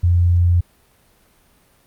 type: tone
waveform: sine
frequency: 87.31 Hz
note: F2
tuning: in tune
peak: -11 dBFS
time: 0.03-0.61 s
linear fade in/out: 10 ms
effects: pink hiss -56 dBFS RMS until 1.86 s + Opus 48 kbps